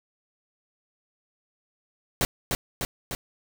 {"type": "noise with echo", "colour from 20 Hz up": "pink", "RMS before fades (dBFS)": -23, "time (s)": [2.21, 2.25], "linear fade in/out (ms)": 0, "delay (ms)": 300, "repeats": 3, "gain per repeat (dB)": -3, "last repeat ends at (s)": 3.15, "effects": []}